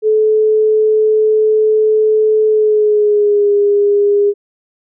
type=tone with pitch glide; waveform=sine; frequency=432.2 to 407.9 Hz; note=A4 to G#4; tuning=-31 to -31 cents; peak=-8 dBFS; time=0.02-4.34 s; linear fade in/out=50 ms; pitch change=-100 cents; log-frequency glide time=2.47-3.52 s; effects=none